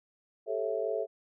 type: chord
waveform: sine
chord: A dominant seventh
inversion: third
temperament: just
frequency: 396 / 440 / 550 / 660 Hz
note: G4 / A4 / C#5 / E5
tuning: +18 / 0 / -14 / +2 cents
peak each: -37 / -33 / -36 / -34 dBFS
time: 0.46-1.07 s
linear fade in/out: 50 ms
effects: none